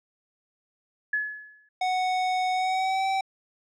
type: tone with exponential decay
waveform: sine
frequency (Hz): 1704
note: G#6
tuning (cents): +44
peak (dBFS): -21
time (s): 1.13-1.69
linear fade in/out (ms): 5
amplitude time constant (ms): 120
type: tone with pitch glide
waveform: square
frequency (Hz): 740 to 771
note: F#5 to G5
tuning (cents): 0 to -29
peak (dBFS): -24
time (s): 1.81-3.21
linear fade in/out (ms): 5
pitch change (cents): +71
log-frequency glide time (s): 2.53-3.06
effects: low-pass 5000 Hz 12 dB/octave